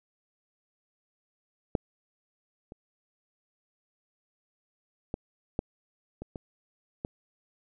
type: clicks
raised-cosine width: 2 ms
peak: -11 / -30 / -18 / -14 / -25 / -24 / -19 dBFS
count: 7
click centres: 1.752 / 2.721 / 5.141 / 5.591 / 6.22 / 6.358 / 7.049 s
effects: none